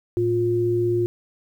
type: tone pair together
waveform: sine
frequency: 112.48 / 353.2 Hz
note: A2 / F4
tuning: +39 / +20 cents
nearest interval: octave + minor sixth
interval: 1981 cents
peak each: -25 / -19 dBFS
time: 0.17-1.06 s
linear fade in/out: 0 ms
effects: 9-bit